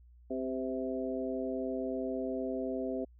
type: harmonic tone with a mistuned harmonic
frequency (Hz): 130.81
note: C3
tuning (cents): 0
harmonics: 2 / 3 / 4 / 5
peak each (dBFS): -36 / -38 / -39 / -40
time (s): 0.3-3.05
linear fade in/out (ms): 10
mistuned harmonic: 4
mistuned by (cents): -27
effects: added 60 Hz sine -55 dBFS peak until 3.19 s